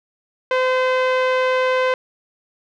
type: tone with low-pass filter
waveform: sawtooth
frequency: 513 Hz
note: C5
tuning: 34 cents flat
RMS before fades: -18 dBFS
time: 0.51-1.94 s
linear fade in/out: 2 ms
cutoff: 2500 Hz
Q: 1
effects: none